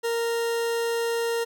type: tone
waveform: 40% pulse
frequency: 464.4 Hz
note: A#4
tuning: 7 cents flat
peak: -23 dBFS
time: 0.03-1.45 s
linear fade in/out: 20 ms
effects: none